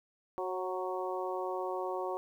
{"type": "harmonic tone with a mistuned harmonic", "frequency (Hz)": 185, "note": "F#3", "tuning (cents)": 0, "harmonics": [2, 3, 4, 5, 6], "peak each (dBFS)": [-37, -39, -40, -41, -42], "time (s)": [0.38, 2.17], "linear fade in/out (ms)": 0, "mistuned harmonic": 3, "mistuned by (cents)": -26, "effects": ["11-bit"]}